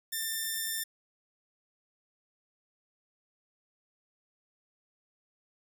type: tone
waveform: 5% pulse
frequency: 1791 Hz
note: A6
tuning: 30 cents sharp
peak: -21 dBFS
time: 0.12-0.84 s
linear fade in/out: 10 ms
effects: none